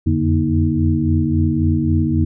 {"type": "tone cluster", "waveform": "sine", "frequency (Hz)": [85.9, 89.6, 146.8, 237.8, 315.4], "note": ["F2", "F2", "D3", "A#3", "D#4"], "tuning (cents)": [-28, 45, 0, 35, 24], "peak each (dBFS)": -20, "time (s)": [0.06, 2.25], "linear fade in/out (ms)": 10, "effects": []}